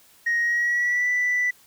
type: tone with pitch glide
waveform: sine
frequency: 1875 to 1977.3 Hz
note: A#6 to B6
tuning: +10 to +2 cents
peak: -18 dBFS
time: 0.26-1.51 s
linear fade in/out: 10 ms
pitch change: +92 cents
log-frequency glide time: 0.39-1.09 s
effects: tanh soft clip ceiling -17 dBFS + white hiss -55 dBFS RMS until 1.66 s